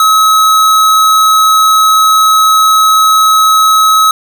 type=tone; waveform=square; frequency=1283 Hz; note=E6; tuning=47 cents flat; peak=-5 dBFS; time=0-4.11 s; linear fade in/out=2 ms; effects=none